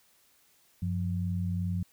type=tone pair together; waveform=sine; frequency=94.2 / 176.8 Hz; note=F#2 / F3; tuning=+32 / +22 cents; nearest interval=major seventh; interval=1090 cents; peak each=-30 / -32 dBFS; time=0.82-1.83 s; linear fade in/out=5 ms; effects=white hiss -65 dBFS RMS until 1.92 s